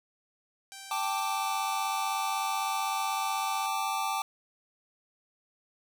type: tone with pitch glide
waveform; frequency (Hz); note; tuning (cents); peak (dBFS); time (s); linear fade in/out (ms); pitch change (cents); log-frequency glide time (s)
5% pulse; 781 to 760.5; G5 to F#5; -7 to +47; -31; 0.72-3.66; 0; -46; 1.23-1.54
type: chord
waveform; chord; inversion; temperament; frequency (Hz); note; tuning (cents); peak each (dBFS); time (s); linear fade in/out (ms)
square; G suspended second; none; equal; 784 / 880 / 1174.7; G5 / A5 / D6; 0 / 0 / 0; -34; 0.91-4.22; 2
effects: none